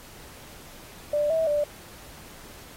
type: tone with pitch steps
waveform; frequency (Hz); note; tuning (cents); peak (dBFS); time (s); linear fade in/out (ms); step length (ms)
sine; 591 / 646 / 589; D5 / E5 / D5; +11 / -35 / +5; -21; 1.13-1.64; 5; 170
effects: pink hiss -47 dBFS RMS until 2.76 s + AAC 48 kbps